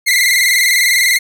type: tone with vibrato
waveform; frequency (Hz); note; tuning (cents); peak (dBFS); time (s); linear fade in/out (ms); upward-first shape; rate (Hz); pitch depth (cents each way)
sawtooth; 2061; C7; -27; -6; 0.06-1.19; 20; square; 20; 61
effects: none